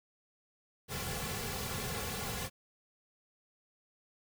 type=noise with comb filter; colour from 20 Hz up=pink; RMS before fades=-38 dBFS; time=0.88-2.5 s; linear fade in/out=50 ms; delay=3.2 ms; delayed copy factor=-0.8; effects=none